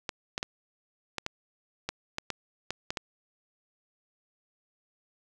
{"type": "clicks", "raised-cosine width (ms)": 0.2, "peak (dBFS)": -14, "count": 11, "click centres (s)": [0.092, 0.379, 0.429, 1.183, 1.264, 1.89, 2.184, 2.303, 2.706, 2.905, 2.972], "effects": []}